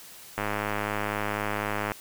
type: click train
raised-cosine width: 0.5 ms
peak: -13 dBFS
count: 161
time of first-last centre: 0.38-1.918 s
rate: 104 Hz
effects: white hiss -47 dBFS RMS until 2 s